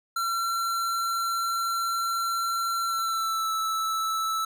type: tone with pitch glide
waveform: square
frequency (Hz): 1359 to 1314.2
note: F6 to E6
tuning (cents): -48 to -6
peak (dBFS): -26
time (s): 0.16-4.45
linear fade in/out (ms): 5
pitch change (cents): -58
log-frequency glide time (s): 2.82-3.51
effects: none